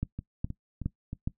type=two click trains; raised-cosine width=5 ms; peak=-23 / -17 dBFS; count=4 / 4; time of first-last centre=0.19-1.13 / 0.03-1.275 s; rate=3.19 / 2.41 Hz; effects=noise-tail reverb RT60 0.1 s tail -19 dB re dry